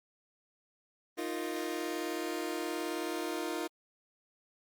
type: chord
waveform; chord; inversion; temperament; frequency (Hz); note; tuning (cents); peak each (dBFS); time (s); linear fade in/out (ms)
sawtooth; Eb suspended second; none; just; 311.1 / 350 / 466.7; Eb4 / F4 / Bb4; 0 / +4 / +2; -34 / -33 / -37; 1.17-3.68; 20
effects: Opus 32 kbps